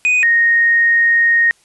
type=tone pair in turn; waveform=triangle / sine; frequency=2489 / 1861 Hz; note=D#7 / A#6; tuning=0 / -3 cents; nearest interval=perfect fourth; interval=503 cents; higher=first; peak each=-9 dBFS; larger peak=neither; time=0.05-0.23 / 0.23-1.51 s; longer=second; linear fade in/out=0 ms; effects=white hiss -54 dBFS RMS until 1.64 s + resampled to 24000 Hz